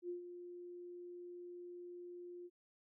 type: tone with ADSR envelope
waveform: sine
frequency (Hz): 352.6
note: F4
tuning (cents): +17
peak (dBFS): -39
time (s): 0.02-2.5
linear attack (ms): 72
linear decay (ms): 120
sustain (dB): -9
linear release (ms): 43
effects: none